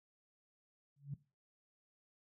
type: tone with exponential growth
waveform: sine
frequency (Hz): 141.3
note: C#3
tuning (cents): +34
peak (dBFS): -35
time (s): 0.96-1.14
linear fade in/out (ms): 5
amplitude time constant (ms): 39
effects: noise-tail reverb RT60 0.3 s tail -18 dB re dry + high-pass 80 Hz 12 dB/octave